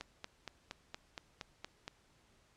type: click train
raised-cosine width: 0.2 ms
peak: -25 dBFS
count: 9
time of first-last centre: 0.01-1.879 s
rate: 4.28 Hz
effects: pink hiss -69 dBFS RMS until 2.56 s + low-pass 8000 Hz 12 dB/octave